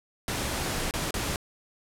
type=noise with dropouts; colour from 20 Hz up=pink; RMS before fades=-30 dBFS; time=0.28-1.36 s; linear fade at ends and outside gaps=1 ms; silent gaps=0.91-0.938 / 1.108-1.141 s; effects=low-pass 12000 Hz 12 dB/octave